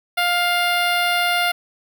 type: tone with notch filter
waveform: 10% pulse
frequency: 703 Hz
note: F5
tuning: 11 cents sharp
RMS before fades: -19 dBFS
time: 0.17-1.52 s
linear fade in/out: 10 ms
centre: 6800 Hz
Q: 0.67
effects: none